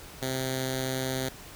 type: tone with notch filter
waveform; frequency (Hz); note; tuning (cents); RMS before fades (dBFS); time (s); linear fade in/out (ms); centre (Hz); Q
5% pulse; 130.81; C3; 0; -31; 0.22-1.29; 2; 1100; 0.72
effects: pink hiss -46 dBFS RMS until 1.55 s